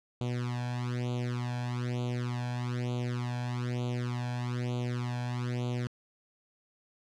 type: tone with flanger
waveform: sawtooth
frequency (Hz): 122.6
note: B2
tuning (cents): -12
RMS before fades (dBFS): -33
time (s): 0.21-5.87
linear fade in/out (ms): 0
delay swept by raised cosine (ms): 0.28 to 1.23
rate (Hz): 1.1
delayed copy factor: +0.95
effects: low-pass 6000 Hz 12 dB/octave